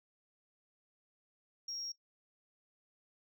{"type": "tone", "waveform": "sine", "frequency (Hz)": 5590, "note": "F8", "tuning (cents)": 1, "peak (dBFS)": -38, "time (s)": [1.68, 1.92], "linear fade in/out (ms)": 5, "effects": ["noise-tail reverb RT60 0.1 s tail -19 dB re dry", "tanh soft clip ceiling -35 dBFS"]}